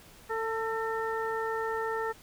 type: harmonic tone with a mistuned harmonic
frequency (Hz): 446.4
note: A4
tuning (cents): +25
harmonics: 1 / 2 / 3 / 4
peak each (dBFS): -32 / -35 / -37 / -38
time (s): 0.29-2.13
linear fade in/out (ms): 20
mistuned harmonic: 4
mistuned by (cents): +30
effects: pink hiss -54 dBFS RMS until 2.22 s